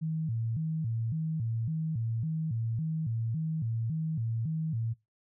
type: tone with vibrato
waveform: sine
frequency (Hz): 134.7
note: C#3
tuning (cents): -49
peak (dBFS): -29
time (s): 0.01-4.94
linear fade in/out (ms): 20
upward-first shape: square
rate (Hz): 1.8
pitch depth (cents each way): 290
effects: noise-tail reverb RT60 0.2 s tail -20 dB re dry